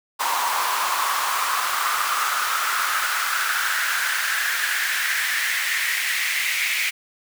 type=noise with high-pass filter sweep; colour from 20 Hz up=pink; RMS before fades=-23 dBFS; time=0.19-6.91 s; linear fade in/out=20 ms; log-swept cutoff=960 to 2200 Hz; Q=4.7; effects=none